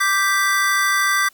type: chord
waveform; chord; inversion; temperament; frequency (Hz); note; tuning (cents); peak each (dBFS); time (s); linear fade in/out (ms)
square; G major; second; equal; 1174.7 / 1568 / 1975.5; D6 / G6 / B6; 0 / 0 / 0; -21; 0-1.29; 10
effects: white hiss -54 dBFS RMS until 1.33 s